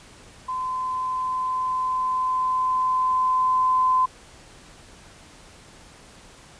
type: tone with level ramp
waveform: sine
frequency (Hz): 1025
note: C6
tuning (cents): -36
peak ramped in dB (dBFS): -25 to -16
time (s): 0.48-4.06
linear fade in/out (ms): 10
effects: pink hiss -48 dBFS RMS until 6.59 s + resampled to 22050 Hz